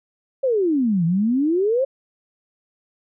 sine exponential two-way sweep, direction down then up, 555 to 161 to 555 Hz, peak -16 dBFS, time 0.43-1.85 s, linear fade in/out 10 ms, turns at 1.05 s, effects none

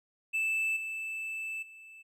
triangle tone with level steps, 2637 Hz, E7, in tune, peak -26 / -33 / -47 dBFS, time 0.33-2.03 s, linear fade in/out 20 ms, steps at 0.76 / 1.62 s, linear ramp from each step 10 ms, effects none

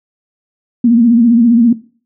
sine tone with vibrato, 234.6 Hz, A#3, 11 cents sharp, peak -5 dBFS, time 0.84-1.73 s, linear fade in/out 5 ms, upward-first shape sine, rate 15 Hz, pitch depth 71 cents each way, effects noise-tail reverb RT60 0.4 s tail -17 dB re dry

